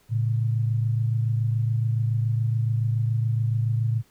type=tone pair together; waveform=sine; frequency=112.32 / 139.4 Hz; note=A2 / C#3; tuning=+36 / +10 cents; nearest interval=major third; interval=374 cents; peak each=-21 / -29 dBFS; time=0.09-4.03 s; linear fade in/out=50 ms; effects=pink hiss -61 dBFS RMS until 4.1 s